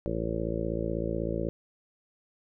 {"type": "harmonic tone", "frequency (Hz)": 56.1, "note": "A1", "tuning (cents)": 34, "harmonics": [1, 2, 3, 4, 5, 6, 7, 8, 9, 10], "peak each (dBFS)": [-36, -38, -36, -38, -45, -35, -40, -38, -38, -37], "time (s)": [0.06, 1.49], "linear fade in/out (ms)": 0, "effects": []}